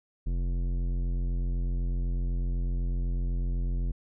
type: tone with tanh clipping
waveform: sine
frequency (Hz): 44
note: F1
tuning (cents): +14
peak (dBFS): -28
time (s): 0.26-3.92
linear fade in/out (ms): 10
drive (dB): 14
effects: none